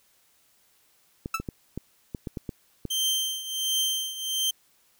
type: clicks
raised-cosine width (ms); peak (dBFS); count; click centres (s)
3; -19; 9; 1.259 / 1.4 / 1.488 / 1.776 / 2.148 / 2.272 / 2.372 / 2.492 / 2.853
type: tone with exponential decay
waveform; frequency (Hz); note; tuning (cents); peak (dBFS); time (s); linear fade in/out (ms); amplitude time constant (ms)
30% pulse; 1318.5; E6; 0; -19; 1.34-1.42; 5; 17
type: tone with tremolo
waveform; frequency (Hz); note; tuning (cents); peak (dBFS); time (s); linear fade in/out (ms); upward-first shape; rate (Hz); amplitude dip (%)
sawtooth; 3136; G7; 0; -19; 2.9-4.51; 10; triangle; 1.4; 80
effects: white hiss -64 dBFS RMS until 4.99 s